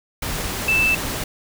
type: tone in noise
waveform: sine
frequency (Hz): 2643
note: E7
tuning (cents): +4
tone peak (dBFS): -15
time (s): 0.68-0.95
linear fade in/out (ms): 5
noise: pink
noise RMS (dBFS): -26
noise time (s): 0.22-1.24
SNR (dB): +8
effects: none